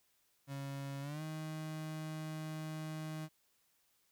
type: tone with pitch glide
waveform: 35% pulse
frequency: 138.59 to 156.46 Hz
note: C#3 to D#3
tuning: 0 to +10 cents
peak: -39 dBFS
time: 0.47-3.29 s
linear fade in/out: 50 ms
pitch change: +210 cents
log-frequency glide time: 1.01-1.22 s
effects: white hiss -75 dBFS RMS until 4.11 s